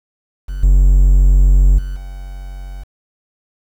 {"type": "tone with level steps", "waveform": "triangle", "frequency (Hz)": 46.25, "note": "F#1", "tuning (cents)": 0, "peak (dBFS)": [-18, -4, -18, -24], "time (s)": [0.48, 2.84], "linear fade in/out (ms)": 10, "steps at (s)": [0.63, 1.78, 1.96], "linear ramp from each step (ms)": 5, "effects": ["7-bit"]}